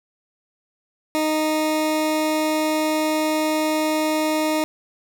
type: tone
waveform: 20% pulse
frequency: 310 Hz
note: D#4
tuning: 6 cents flat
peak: -14 dBFS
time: 1.15-4.64 s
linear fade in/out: 0 ms
effects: none